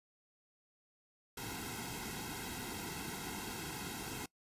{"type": "noise with comb filter", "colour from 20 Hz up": "pink", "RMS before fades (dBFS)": -43, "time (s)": [1.37, 4.26], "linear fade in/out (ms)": 5, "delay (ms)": 1.7, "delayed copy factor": -1, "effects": ["noise-tail reverb RT60 0.1 s tail -22 dB re dry", "resampled to 32000 Hz"]}